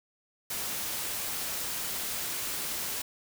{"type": "noise", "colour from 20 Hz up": "white", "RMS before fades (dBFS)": -34, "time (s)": [0.5, 3.02], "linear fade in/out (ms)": 5, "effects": []}